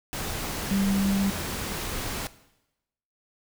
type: tone in noise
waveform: sine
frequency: 196.7 Hz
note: G3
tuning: 6 cents sharp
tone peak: -22 dBFS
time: 0.71-1.3 s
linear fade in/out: 0 ms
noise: pink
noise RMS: -32 dBFS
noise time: 0.13-2.27 s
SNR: +7 dB
effects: noise-tail reverb RT60 0.9 s tail -17 dB re dry